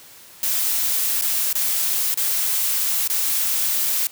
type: noise with dropouts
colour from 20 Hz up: blue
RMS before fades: -21 dBFS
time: 0.43-4.07 s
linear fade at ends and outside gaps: 1 ms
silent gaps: 1.212-1.221 / 1.528-1.553 / 2.142-2.173 / 3.076-3.099 s
effects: white hiss -45 dBFS RMS until 4.11 s + high-pass 60 Hz 12 dB/octave

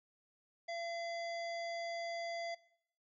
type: harmonic tone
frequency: 680 Hz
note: F5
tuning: 46 cents flat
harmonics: 1 / 3 / 5 / 7 / 9 / 10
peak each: -40 / -45 / -55 / -52 / -64 / -65 dBFS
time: 0.68-2.55 s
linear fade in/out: 10 ms
effects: noise-tail reverb RT60 0.8 s tail -22 dB re dry

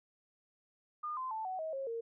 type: tone with pitch steps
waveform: sine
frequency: 1215 / 1033.6 / 879.2 / 747.9 / 636.2 / 541.2 / 460.4 Hz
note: D#6 / C6 / A5 / F#5 / D#5 / C#5 / A#4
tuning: -42 / -21 / -2 / +18 / +38 / -42 / -22 cents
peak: -36 dBFS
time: 1.03-2.01 s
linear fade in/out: 10 ms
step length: 140 ms
effects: none

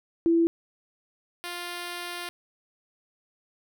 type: tone pair in turn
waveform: sine / 5% pulse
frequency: 334 / 350.5 Hz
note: E4 / F4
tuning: +23 / +6 cents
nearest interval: minor second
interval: 83 cents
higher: second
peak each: -18 / -22 dBFS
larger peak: first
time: 0.26-0.47 / 1.44-2.29 s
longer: second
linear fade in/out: 0 ms
effects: none

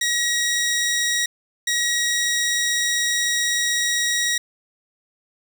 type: tone pair in turn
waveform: 15% pulse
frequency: 1903 / 1903 Hz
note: A#6 / A#6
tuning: +35 / +35 cents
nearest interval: unison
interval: 0 cents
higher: neither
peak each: -13 dBFS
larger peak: neither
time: 0.01-1.26 / 1.67-4.38 s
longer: second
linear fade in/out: 5 ms
effects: none

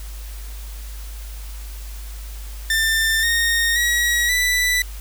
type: tone with pitch steps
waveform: sawtooth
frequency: 1789 / 1850 / 1913 / 1978.2 Hz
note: A6 / A#6 / A#6 / B6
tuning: +28 / -14 / +44 / +2 cents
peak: -13 dBFS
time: 2.7-4.82 s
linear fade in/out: 2 ms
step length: 530 ms
effects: added 51 Hz sine -30 dBFS peak until 5 s + white hiss -42 dBFS RMS until 5 s

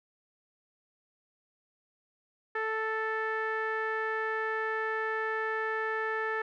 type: tone with low-pass filter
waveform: sawtooth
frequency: 440 Hz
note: A4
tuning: in tune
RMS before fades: -32 dBFS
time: 2.55-6.42 s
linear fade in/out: 5 ms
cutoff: 1700 Hz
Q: 4.9
effects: none

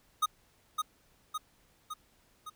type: tone with echo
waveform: square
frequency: 1244.5 Hz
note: D#6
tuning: in tune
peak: -25 dBFS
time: 0.22-0.26 s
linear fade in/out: 10 ms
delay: 560 ms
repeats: 4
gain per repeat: -4 dB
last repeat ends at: 2.5 s
effects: pink hiss -67 dBFS RMS until 2.55 s

